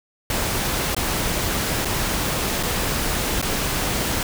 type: noise with dropouts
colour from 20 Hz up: pink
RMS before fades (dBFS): -23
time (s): 0.3-4.23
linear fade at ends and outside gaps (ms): 2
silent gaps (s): 0.948-0.965 / 1.849-1.854 / 2.629-2.633 / 3.416-3.425
effects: none